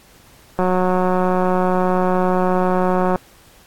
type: click train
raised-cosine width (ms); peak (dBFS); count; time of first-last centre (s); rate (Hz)
1; -5; 471; 0.59-3.158; 183
effects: pink hiss -49 dBFS RMS until 3.66 s + AAC 64 kbps